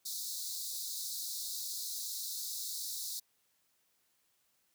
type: high-pass noise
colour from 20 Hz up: pink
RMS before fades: -40 dBFS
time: 0.05-3.2 s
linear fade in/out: 10 ms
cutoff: 3800 Hz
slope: 96 dB/octave
effects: white hiss -75 dBFS RMS until 4.74 s + high-pass 60 Hz 12 dB/octave